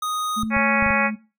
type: tone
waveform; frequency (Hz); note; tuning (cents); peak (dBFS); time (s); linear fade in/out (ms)
square; 1244.5; D#6; 0; -24; 0.02-0.43; 5
type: tone with pitch glide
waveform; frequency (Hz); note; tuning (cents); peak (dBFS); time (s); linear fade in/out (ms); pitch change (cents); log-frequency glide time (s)
sine; 220 to 214.5; A3 to A3; 0 to -44; -24; 0.36-1.16; 20; -44; 0.68-0.98
type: clicks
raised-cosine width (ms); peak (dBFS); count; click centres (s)
5; -18; 5; 0.434 / 0.567 / 0.825 / 0.864 / 0.906
type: harmonic tone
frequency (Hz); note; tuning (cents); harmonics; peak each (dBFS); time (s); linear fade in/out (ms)
277.2; C#4; 0; 2 / 3 / 4 / 5 / 6 / 7 / 8 / 9; -26 / -26 / -26 / -26 / -26 / -26 / -26 / -26; 0.5-1.11; 50
effects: noise-tail reverb RT60 0.3 s tail -18 dB re dry